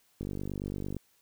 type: click train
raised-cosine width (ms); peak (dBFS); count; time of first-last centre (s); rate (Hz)
3; -23; 38; 0.21-0.967; 48.9
effects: white hiss -68 dBFS RMS until 1.21 s